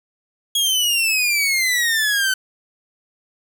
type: exponential sweep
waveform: sawtooth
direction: down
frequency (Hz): 3325 to 1515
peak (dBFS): -13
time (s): 0.55-2.34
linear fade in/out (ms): 5
effects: none